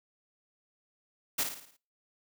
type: noise with echo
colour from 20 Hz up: white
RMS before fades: -29 dBFS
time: 1.38-1.44 s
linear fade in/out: 10 ms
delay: 55 ms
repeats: 6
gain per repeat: -6 dB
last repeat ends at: 1.77 s
effects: noise-tail reverb RT60 0.4 s tail -24 dB re dry + high-pass 150 Hz 12 dB/octave